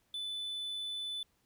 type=tone; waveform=triangle; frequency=3498 Hz; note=A7; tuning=11 cents flat; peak=-35 dBFS; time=0.14-1.23 s; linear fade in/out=2 ms; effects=pink hiss -74 dBFS RMS until 1.45 s